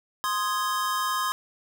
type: chord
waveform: square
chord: Ab major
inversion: first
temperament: equal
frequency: 1046.5 / 1244.5 / 1661.2 Hz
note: C6 / Eb6 / Ab6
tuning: 0 / 0 / 0 cents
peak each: -28 / -30 / -34 dBFS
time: 0.24-1.32 s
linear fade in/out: 0 ms
effects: none